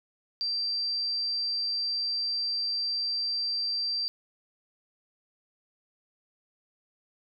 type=tone; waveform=sine; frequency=4699 Hz; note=D8; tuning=in tune; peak=-27 dBFS; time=0.41-4.08 s; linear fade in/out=0 ms; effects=none